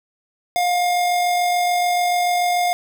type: tone with amplitude modulation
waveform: square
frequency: 710 Hz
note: F5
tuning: 28 cents sharp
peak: -16 dBFS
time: 0.56-2.73 s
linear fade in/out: 0 ms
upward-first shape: sine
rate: 46.9 Hz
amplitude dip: 25%
effects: none